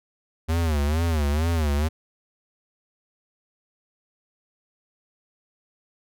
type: tone with vibrato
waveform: square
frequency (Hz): 77.78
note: D#2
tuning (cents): 0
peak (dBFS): -21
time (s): 0.48-1.89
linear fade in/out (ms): 20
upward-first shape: sine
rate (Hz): 2.2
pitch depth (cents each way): 150
effects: none